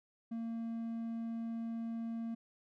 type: tone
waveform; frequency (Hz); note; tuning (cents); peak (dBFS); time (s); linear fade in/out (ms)
triangle; 228.9; A#3; -31; -35; 0.31-2.35; 10
effects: none